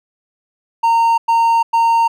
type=tone bursts; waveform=triangle; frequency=920 Hz; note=A#5; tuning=23 cents flat; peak=-8 dBFS; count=3; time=0.83-2.08 s; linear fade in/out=10 ms; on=350 ms; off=100 ms; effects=none